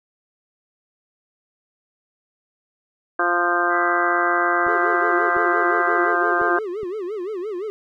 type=harmonic tone; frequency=174.61 Hz; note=F3; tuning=in tune; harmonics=2 / 3 / 4 / 5 / 6 / 7 / 8 / 9; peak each=-25 / -30 / -24 / -33 / -26 / -23 / -29 / -22 dBFS; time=3.19-6.59 s; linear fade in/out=5 ms
type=chord; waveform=sine; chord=E dominant seventh; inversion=third; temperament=equal; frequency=1174.7 / 1318.5 / 1661.2 / 1975.5 Hz; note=D6 / E6 / G#6 / B6; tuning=0 / 0 / 0 / 0 cents; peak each=-35 / -31 / -35 / -32 dBFS; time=3.69-6.14 s; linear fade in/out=50 ms
type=clicks; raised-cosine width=3 ms; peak=-26 dBFS; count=4; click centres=4.666 / 5.366 / 6.415 / 6.832 s
type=tone with vibrato; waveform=triangle; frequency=392 Hz; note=G4; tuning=in tune; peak=-23 dBFS; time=4.68-7.7 s; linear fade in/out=0 ms; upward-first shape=sine; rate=5.8 Hz; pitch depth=210 cents each way
effects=none